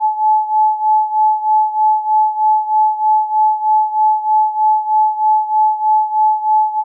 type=beating tone pair; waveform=sine; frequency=860 / 863.2 Hz; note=A5 / A5; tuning=-40 / -33 cents; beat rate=3.2 Hz; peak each=-12 / -16 dBFS; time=0-6.84 s; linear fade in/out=50 ms; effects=none